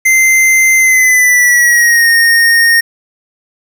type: tone with pitch glide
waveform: square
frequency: 2077 to 1850.4 Hz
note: C7 to A#6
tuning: -13 to -13 cents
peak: -6 dBFS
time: 0.05-2.81 s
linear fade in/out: 10 ms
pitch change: -200 cents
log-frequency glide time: 0.77-2.09 s
effects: 7-bit